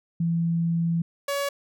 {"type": "tone pair in turn", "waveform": ["sine", "sawtooth"], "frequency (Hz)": [167.6, 563.7], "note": ["E3", "C#5"], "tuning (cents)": [29, 29], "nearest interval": "octave + major sixth", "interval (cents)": 2100, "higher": "second", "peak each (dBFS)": -21, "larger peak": "neither", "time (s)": [[0.2, 1.02], [1.28, 1.49]], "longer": "first", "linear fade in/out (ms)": 5, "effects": []}